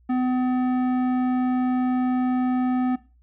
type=tone with tanh clipping; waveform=triangle; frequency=252.9 Hz; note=B3; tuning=41 cents sharp; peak=-22 dBFS; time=0.09-2.96 s; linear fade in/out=10 ms; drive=17 dB; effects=noise-tail reverb RT60 0.3 s tail -17 dB re dry + added 60 Hz sine -54 dBFS peak until 3.22 s